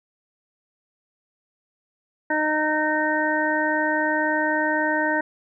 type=harmonic tone; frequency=307.3 Hz; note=D#4; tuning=21 cents flat; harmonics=1 / 2 / 3 / 5 / 6; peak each=-26 / -26 / -26 / -26 / -26 dBFS; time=2.3-5.21 s; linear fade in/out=5 ms; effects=none